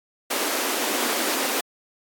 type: high-pass noise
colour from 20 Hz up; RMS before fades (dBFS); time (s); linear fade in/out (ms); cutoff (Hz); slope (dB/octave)
pink; -25; 0.3-1.61; 10; 250; 48
effects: AAC 64 kbps